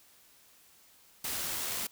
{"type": "noise with amplitude modulation", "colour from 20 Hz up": "white", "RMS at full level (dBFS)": -34, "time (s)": [1.24, 1.87], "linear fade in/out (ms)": 5, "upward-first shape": "sine", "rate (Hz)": 79.5, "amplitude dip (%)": 25, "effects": ["white hiss -61 dBFS RMS until 1.91 s"]}